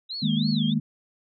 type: tone with vibrato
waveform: sine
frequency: 3748 Hz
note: A#7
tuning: 9 cents sharp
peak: -30 dBFS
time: 0.09-0.74 s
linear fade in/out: 20 ms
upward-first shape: sine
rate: 3.1 Hz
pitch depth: 280 cents each way
type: chord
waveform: sine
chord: D# suspended fourth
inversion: none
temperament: equal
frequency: 155.56 / 207.7 / 233.1 Hz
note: D#3 / G#3 / A#3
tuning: 0 / 0 / 0 cents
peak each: -26 / -25 / -25 dBFS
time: 0.22-0.8 s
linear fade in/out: 10 ms
effects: none